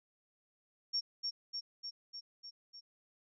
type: tone with echo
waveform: sine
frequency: 5510 Hz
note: F8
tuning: 24 cents flat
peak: -31 dBFS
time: 0.93-1.01 s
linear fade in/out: 20 ms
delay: 300 ms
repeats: 6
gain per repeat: -3 dB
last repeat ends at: 2.81 s
effects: none